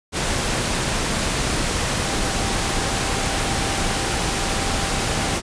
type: tone in noise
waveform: sine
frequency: 785 Hz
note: G5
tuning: 2 cents sharp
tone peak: -32 dBFS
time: 2.01-5.38 s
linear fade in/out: 50 ms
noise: pink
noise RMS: -22 dBFS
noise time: 0.12-5.42 s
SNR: -13 dB
effects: resampled to 22050 Hz